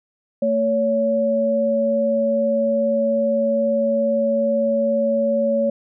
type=tone pair together; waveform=sine; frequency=225.5 / 562.2 Hz; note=A3 / C#5; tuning=+43 / +24 cents; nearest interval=octave + major third; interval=1581 cents; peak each=-22 / -17 dBFS; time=0.42-5.7 s; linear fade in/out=5 ms; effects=none